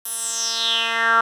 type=tone with band-pass filter sweep; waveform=10% pulse; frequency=228.5 Hz; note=A#3; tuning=34 cents flat; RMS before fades=-21 dBFS; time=0.05-1.21 s; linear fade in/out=5 ms; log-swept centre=12000 to 1300 Hz; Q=5.2; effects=none